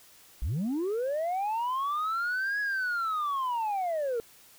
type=linear two-way sweep; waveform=sine; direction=up then down; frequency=46.25 to 1683 to 447.2 Hz; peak=-25 dBFS; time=0.42-4.2 s; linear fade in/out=0 ms; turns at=2.6 s; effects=tanh soft clip ceiling -26 dBFS + white hiss -56 dBFS RMS until 4.58 s